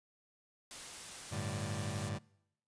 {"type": "noise", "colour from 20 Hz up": "white", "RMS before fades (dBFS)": -47, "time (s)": [0.71, 2.09], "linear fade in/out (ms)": 0}
{"type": "chord", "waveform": "sawtooth", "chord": "G suspended second", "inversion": "none", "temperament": "just", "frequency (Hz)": [98, 110.25, 147], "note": ["G2", "A2", "D3"], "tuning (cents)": [0, 4, 2], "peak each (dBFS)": [-36, -37, -38], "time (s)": [1.31, 2.19], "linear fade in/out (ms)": 20}
{"effects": ["noise-tail reverb RT60 0.8 s tail -24 dB re dry", "resampled to 22050 Hz"]}